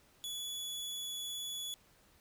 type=tone with vibrato; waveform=sawtooth; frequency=3409 Hz; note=G#7; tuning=45 cents sharp; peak=-36 dBFS; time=0.24-1.74 s; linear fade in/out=0 ms; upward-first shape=sine; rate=19 Hz; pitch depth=8 cents each way; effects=pink hiss -66 dBFS RMS until 2.2 s